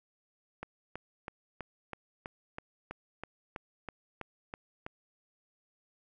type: click train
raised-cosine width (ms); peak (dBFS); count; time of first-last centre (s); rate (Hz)
0.5; -24; 14; 0.63-4.865; 3.07
effects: none